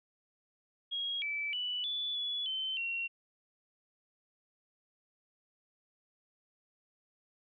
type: tone with pitch steps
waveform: sine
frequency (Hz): 3288 / 2313 / 2965 / 3461 / 3412 / 3077 / 2738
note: G#7 / D7 / F#7 / A7 / G#7 / G7 / F7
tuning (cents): -18 / -27 / +3 / -29 / +46 / -33 / -35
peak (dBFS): -33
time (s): 0.91-3.08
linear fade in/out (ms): 20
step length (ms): 310
effects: none